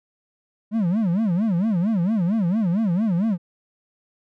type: tone with vibrato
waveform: triangle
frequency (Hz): 196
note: G3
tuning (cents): 0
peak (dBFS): -16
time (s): 0.71-3.38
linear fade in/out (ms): 50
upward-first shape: sine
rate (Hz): 4.4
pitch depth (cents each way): 270
effects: none